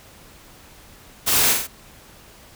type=noise with echo; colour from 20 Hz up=white; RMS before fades=-19 dBFS; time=1.26-1.54 s; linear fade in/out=20 ms; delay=45 ms; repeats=3; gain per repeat=-4 dB; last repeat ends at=1.675 s; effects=pink hiss -47 dBFS RMS until 2.55 s